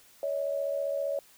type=tone pair together; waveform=sine; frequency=561.9 / 637 Hz; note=C#5 / D#5; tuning=+23 / +41 cents; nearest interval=major second; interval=218 cents; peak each=-29 / -34 dBFS; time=0.23-1.19 s; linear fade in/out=2 ms; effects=white hiss -58 dBFS RMS until 1.37 s